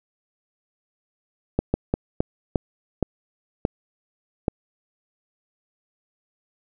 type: slowing click train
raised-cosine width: 2 ms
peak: -6 dBFS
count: 8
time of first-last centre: 1.59-4.482 s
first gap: 150 ms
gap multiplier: 1.33
effects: none